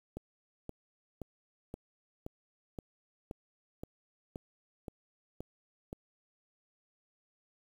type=click train; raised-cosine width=2 ms; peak=-27 dBFS; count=12; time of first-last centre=0.17-5.929 s; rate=1.91 Hz; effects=9-bit